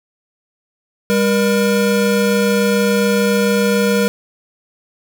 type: tone pair together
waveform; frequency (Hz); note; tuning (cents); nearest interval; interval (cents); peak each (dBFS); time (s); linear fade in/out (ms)
square; 200.1 / 475.9; G3 / A#4; +36 / +36; octave + minor third; 1500; -16; 1.1-4.08; 0
effects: none